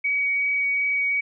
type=tone with vibrato; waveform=sine; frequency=2260 Hz; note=C#7; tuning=33 cents sharp; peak=-20 dBFS; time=0.04-1.21 s; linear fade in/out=10 ms; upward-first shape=triangle; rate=2.7 Hz; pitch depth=8 cents each way; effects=none